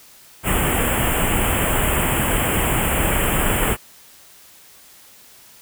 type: band-stop noise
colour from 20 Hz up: pink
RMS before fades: -19 dBFS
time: 0.43-3.77 s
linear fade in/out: 50 ms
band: 3200 to 7400 Hz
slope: 96 dB/octave
effects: white hiss -47 dBFS RMS until 5.61 s